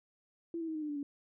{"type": "tone with pitch steps", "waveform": "sine", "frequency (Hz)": [335.7, 326.5, 317.6, 308.9, 300.5, 292.2, 284.3], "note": ["E4", "E4", "D#4", "D#4", "D4", "D4", "C#4"], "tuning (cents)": [32, -17, 36, -12, 40, -9, 44], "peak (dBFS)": -35, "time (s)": [0.54, 1.03], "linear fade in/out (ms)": 2, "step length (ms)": 70, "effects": []}